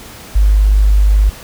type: tone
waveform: sine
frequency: 50.8 Hz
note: G#1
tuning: 38 cents flat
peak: -6 dBFS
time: 0.35-1.3 s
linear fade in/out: 10 ms
effects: pink hiss -34 dBFS RMS until 1.43 s